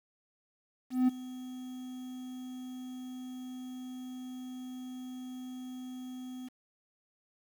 triangle tone with ADSR envelope, 254.1 Hz, B3, 49 cents sharp, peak -19 dBFS, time 0.9-6.49 s, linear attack 180 ms, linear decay 16 ms, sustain -19 dB, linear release 17 ms, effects 9-bit

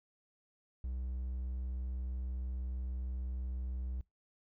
triangle tone, 63.1 Hz, B1, 38 cents sharp, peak -34 dBFS, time 0.84-4.01 s, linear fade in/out 0 ms, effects noise-tail reverb RT60 0.2 s tail -25 dB re dry

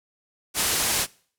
white low-pass noise, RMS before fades -24 dBFS, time 0.54-1.07 s, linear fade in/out 50 ms, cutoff 12000 Hz, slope 24 dB/octave, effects noise-tail reverb RT60 0.5 s tail -23 dB re dry

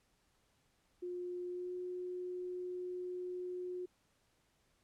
sine tone with pitch glide, 356.7 to 361.3 Hz, F4 to F#4, +37 to -41 cents, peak -39 dBFS, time 1.02-3.86 s, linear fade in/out 10 ms, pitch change +22 cents, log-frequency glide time 1.49-1.73 s, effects pink hiss -75 dBFS RMS until 4.83 s + low-pass 11000 Hz 12 dB/octave

